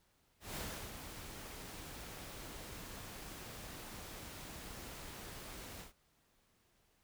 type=noise with ADSR envelope; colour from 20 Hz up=pink; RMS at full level=-42 dBFS; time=0.4-5.93 s; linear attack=160 ms; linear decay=350 ms; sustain=-7 dB; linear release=130 ms; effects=pink hiss -74 dBFS RMS until 7.03 s